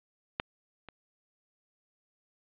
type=clicks; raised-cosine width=0.3 ms; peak=-12 / -28 dBFS; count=2; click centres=0.399 / 0.887 s; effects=resampled to 8000 Hz + 9-bit